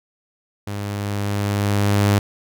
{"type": "tone with level ramp", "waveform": "sawtooth", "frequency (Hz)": 101.7, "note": "G#2", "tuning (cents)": -36, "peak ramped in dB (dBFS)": [-22, -9], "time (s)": [0.67, 2.19], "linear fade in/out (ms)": 5, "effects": []}